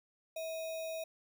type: tone with sample-and-hold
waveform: sine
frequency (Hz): 646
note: E5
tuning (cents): -35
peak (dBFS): -37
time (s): 0.36-1.04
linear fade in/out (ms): 5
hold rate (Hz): 3150
effects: none